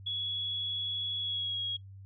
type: tone with pitch glide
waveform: sine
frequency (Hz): 3367 to 3300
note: G#7 to G#7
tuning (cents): +23 to -12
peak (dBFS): -31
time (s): 0.06-1.77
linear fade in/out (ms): 10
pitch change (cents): -35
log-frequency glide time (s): 1.2-1.59
effects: noise-tail reverb RT60 0.1 s tail -20 dB re dry + added 97 Hz sine -46 dBFS peak until 2.05 s